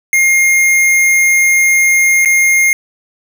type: tone with dropouts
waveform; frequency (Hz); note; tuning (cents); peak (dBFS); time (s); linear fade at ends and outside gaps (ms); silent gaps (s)
square; 2129; C7; +30; -8; 0.13-2.73; 1; 2.249-2.257
effects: none